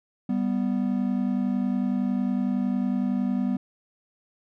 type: tone pair together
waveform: triangle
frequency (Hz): 196 / 246.9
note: G3 / B3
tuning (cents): 0 / 0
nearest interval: major third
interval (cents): 400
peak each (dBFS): -24 / -23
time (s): 0.29-3.57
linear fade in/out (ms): 5
effects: none